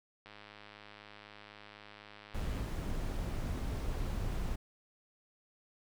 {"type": "click train", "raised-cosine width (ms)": 0.3, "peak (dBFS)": -35, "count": 245, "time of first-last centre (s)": [0.26, 2.606], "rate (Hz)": 104}
{"type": "noise", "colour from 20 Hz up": "brown", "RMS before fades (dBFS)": -36, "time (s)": [2.34, 4.56], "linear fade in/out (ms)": 10}
{"effects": []}